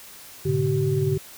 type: tone cluster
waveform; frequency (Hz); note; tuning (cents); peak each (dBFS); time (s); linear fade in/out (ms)
sine; 104.5 / 123.7 / 144.3 / 383.4; G#2 / B2 / D3 / G4; +11 / +3 / -30 / -38; -27 / -29 / -23 / -24; 0.45-1.18; 10
effects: white hiss -44 dBFS RMS until 1.37 s